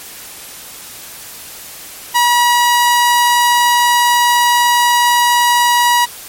sawtooth tone, 964 Hz, B5, 42 cents flat, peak -5 dBFS, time 2.14-6.06 s, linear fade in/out 20 ms, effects white hiss -32 dBFS RMS until 6.28 s + MP3 64 kbps

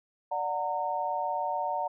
sine chord, D augmented, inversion none, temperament just, 587.3 / 734.2 / 917.7 Hz, D5 / F#5 / A#5, 0 / -14 / -27 cents, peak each -35 / -32 / -31 dBFS, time 0.31-1.88 s, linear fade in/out 10 ms, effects none

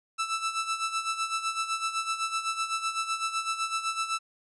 sawtooth tone with tremolo, 1322 Hz, E6, 5 cents sharp, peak -22 dBFS, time 0.18-4.19 s, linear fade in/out 20 ms, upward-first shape sine, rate 7.9 Hz, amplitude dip 70%, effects resampled to 24000 Hz

